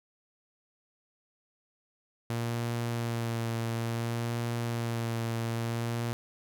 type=tone with vibrato; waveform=sawtooth; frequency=116.5 Hz; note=A#2; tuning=1 cent flat; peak=-26 dBFS; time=2.3-6.13 s; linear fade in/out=0 ms; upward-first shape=sine; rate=0.58 Hz; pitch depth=22 cents each way; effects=11-bit